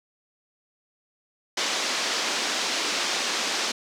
white band-pass noise, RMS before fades -27 dBFS, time 1.57-3.72 s, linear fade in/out 5 ms, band 230 to 6000 Hz, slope 24 dB/octave, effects none

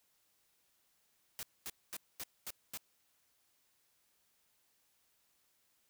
white noise bursts, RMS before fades -43 dBFS, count 6, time 1.39-2.774 s, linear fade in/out 0 ms, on 39 ms, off 230 ms, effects white hiss -75 dBFS RMS until 5.89 s

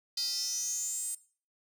square tone with high-pass filter sweep, 281.2 Hz, C#4, 25 cents sharp, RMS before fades -34 dBFS, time 0.17-1.15 s, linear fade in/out 5 ms, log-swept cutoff 4600 to 8500 Hz, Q 9.3, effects noise-tail reverb RT60 0.4 s tail -18 dB re dry

